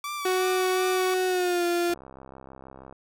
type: tone with vibrato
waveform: sawtooth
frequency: 1151 Hz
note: D6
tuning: 35 cents flat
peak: -27 dBFS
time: 0.04-1.14 s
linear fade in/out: 2 ms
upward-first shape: sine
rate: 2.7 Hz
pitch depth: 48 cents each way
type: tone with pitch glide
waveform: 35% pulse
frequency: 370 to 347.2 Hz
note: F#4 to F4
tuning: 0 to -10 cents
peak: -21 dBFS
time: 0.25-1.94 s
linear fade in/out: 5 ms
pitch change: -110 cents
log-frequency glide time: 1.27-1.65 s
type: click train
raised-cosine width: 1 ms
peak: -30 dBFS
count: 69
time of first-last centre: 1.9-2.926 s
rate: 66.3 Hz
effects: none